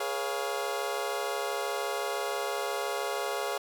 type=chord; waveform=25% pulse; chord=C# dominant seventh; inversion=second; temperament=equal with one note detuned; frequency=415.3 / 481.2 / 554.4 / 698.5 Hz; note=G#4 / B4 / C#5 / E#5; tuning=0 / -45 / 0 / 0 cents; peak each=-31 / -35 / -31 / -33 dBFS; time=0-3.58 s; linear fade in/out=5 ms; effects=none